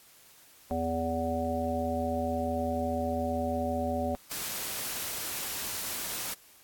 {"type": "harmonic tone", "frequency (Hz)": 82.41, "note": "E2", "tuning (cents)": 0, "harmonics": [1, 3, 5, 7, 9], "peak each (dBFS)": [-36, -33, -39, -33, -34], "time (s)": [0.71, 4.15], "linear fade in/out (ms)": 0}
{"type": "noise", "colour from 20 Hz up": "white", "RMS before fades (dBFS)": -35, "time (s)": [4.31, 6.34], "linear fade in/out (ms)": 5}
{"effects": ["white hiss -57 dBFS RMS until 6.63 s", "AAC 64 kbps"]}